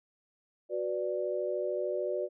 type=chord; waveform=sine; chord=B minor; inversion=second; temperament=equal; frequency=370 / 493.9 / 587.3 Hz; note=F#4 / B4 / D5; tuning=0 / 0 / 0 cents; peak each=-34 / -36 / -33 dBFS; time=0.69-2.29 s; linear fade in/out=50 ms; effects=none